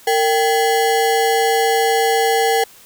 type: ring-modulated tone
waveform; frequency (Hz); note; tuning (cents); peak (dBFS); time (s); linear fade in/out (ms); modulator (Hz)
square; 621; D#5; -3; -11; 0.07-2.64; 5; 164
effects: white hiss -45 dBFS RMS until 2.85 s